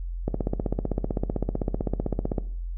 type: click train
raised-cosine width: 2 ms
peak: -12 dBFS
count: 34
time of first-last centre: 0.28-2.382 s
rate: 15.7 Hz
effects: noise-tail reverb RT60 0.5 s tail -18 dB re dry + added 43 Hz sine -29 dBFS peak until 2.77 s

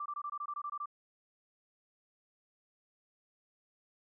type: tone bursts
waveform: sine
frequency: 1174.7 Hz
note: D6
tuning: in tune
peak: -36 dBFS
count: 11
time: 0-0.858 s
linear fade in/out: 5 ms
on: 58 ms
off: 22 ms
effects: none

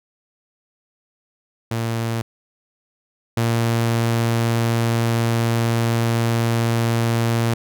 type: tone pair in turn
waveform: sawtooth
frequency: 114.8 / 115.87 Hz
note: A#2 / A#2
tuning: -26 / -10 cents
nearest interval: unison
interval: 16 cents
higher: second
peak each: -17 / -13 dBFS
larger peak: second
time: 1.71-2.22 / 3.37-7.54 s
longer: second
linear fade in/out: 5 ms
effects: none

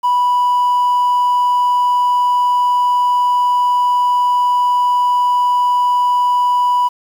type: tone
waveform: triangle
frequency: 984 Hz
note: B5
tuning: 7 cents flat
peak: -8 dBFS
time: 0.03-6.89 s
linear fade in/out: 20 ms
effects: tanh soft clip ceiling -6 dBFS + 7-bit

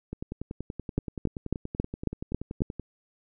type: two click trains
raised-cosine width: 3 ms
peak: -21 / -12 dBFS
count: 29 / 7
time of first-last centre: 0.13-2.797 / 0.98-2.619 s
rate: 10.5 / 3.66 Hz
effects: none

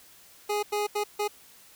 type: tone bursts at uneven times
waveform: 25% pulse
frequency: 415.3 Hz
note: G#4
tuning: in tune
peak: -22 dBFS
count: 4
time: 0.49-0.63 / 0.72-0.87 / 0.95-1.04 / 1.19-1.28 s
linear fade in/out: 10 ms
effects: white hiss -54 dBFS RMS until 1.75 s

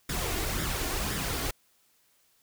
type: noise with flanger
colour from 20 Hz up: pink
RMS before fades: -31 dBFS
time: 0.09-1.51 s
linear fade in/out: 5 ms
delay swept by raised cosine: 0.55 to 2.85 ms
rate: 1.9 Hz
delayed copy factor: +0.55
effects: white hiss -67 dBFS RMS until 2.42 s

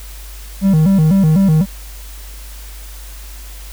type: tone with vibrato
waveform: triangle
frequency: 174.61 Hz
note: F3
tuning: in tune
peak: -6 dBFS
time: 0.61-1.66 s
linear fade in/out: 50 ms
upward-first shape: square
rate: 4 Hz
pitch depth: 190 cents each way
effects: added 50 Hz sine -30 dBFS peak until 3.72 s + white hiss -38 dBFS RMS until 3.72 s

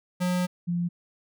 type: tone pair in turn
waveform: square / sine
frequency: 180 / 173.62 Hz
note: F#3 / F3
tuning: -47 / -10 cents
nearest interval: minor second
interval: 63 cents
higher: first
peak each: -24 dBFS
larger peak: neither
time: 0.2-0.47 / 0.67-0.89 s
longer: first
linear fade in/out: 20 ms
effects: none

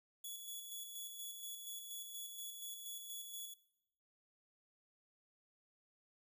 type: tone with tremolo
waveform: 5% pulse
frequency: 3397 Hz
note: G#7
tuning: 38 cents sharp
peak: -37 dBFS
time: 0.24-3.54 s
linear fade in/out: 5 ms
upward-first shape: square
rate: 4.2 Hz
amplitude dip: 40%
effects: noise-tail reverb RT60 0.8 s tail -20 dB re dry

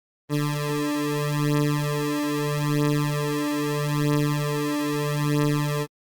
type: beating tone pair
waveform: 20% pulse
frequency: 146.83 / 147.61 Hz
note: D3 / D3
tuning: 0 / +9 cents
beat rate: 0.78 Hz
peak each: -20 dBFS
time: 0.29-5.87 s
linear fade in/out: 50 ms
effects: Opus 24 kbps

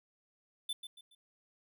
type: tone with echo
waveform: square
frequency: 3520 Hz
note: A7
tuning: in tune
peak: -35 dBFS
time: 0.69-0.73 s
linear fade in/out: 5 ms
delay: 140 ms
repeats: 3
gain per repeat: -9 dB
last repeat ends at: 1.15 s
effects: none

